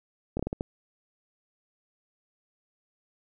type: slowing click train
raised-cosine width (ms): 2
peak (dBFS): -16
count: 6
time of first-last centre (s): 0.37-0.609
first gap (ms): 24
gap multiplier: 1.35
effects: none